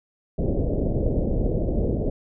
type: low-pass noise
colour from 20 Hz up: pink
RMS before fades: -23 dBFS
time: 0.38-2.1 s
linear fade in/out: 5 ms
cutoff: 610 Hz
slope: 48 dB/octave
effects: none